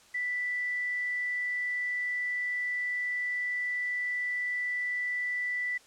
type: tone with quantisation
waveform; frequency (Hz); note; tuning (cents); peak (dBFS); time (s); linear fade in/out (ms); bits
sine; 1975.5; B6; 0; -29; 0.14-5.78; 10; 9
effects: white hiss -58 dBFS RMS until 5.86 s + low-pass 8000 Hz 12 dB/octave